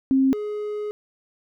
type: tone pair in turn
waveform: sine / triangle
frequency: 266.7 / 419.2 Hz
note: C4 / G#4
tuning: +33 / +16 cents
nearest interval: minor sixth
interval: 783 cents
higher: second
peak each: -15 / -24 dBFS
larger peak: first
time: 0.11-0.33 / 0.33-0.91 s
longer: second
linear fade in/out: 0 ms
effects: none